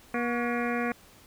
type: harmonic tone with a mistuned harmonic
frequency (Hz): 240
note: B3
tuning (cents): -49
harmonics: 1 / 2 / 3 / 5 / 6 / 7 / 8 / 9 / 10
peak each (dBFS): -30 / -33 / -35 / -37 / -38 / -38 / -39 / -40 / -40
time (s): 0.14-0.92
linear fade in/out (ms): 2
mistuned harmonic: 5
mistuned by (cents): -110
effects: pink hiss -55 dBFS RMS until 1.26 s